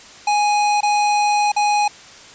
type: tone with dropouts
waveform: square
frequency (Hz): 830.6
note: G#5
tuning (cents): 0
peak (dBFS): -15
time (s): 0.27-1.88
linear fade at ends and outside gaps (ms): 5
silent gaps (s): 0.807-0.83 / 1.519-1.563
effects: white hiss -41 dBFS RMS until 2.34 s + resampled to 16000 Hz